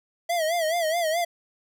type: tone with vibrato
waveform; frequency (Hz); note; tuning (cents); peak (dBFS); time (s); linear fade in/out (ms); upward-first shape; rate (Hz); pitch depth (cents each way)
square; 659.3; E5; 0; -23; 0.29-1.25; 10; sine; 4.7; 110
effects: none